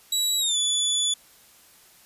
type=tone with pitch glide; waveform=25% pulse; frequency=3899 to 3454 Hz; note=B7 to A7; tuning=-23 to -33 cents; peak=-17 dBFS; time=0.12-1.14 s; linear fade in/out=5 ms; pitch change=-210 cents; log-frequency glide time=0.38-0.57 s; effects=white hiss -54 dBFS RMS until 2.05 s + resampled to 32000 Hz